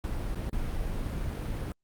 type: noise with dropouts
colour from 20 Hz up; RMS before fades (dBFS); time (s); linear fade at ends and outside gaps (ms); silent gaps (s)
brown; -32; 0.04-1.72; 1; 0.348-0.356 / 0.496-0.529
effects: Opus 48 kbps